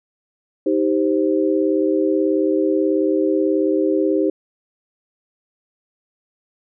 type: chord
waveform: sine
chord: C minor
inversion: first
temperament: just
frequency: 314 / 392.4 / 523.3 Hz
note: Eb4 / G4 / C5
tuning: +16 / +2 / 0 cents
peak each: -18 / -19 / -22 dBFS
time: 0.66-4.3 s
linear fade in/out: 5 ms
effects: none